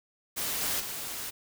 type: noise with level steps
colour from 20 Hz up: white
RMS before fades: -32 / -30 / -37 dBFS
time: 0.36-1.31 s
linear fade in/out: 20 ms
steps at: 0.61 / 0.79 s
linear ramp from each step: 20 ms
effects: none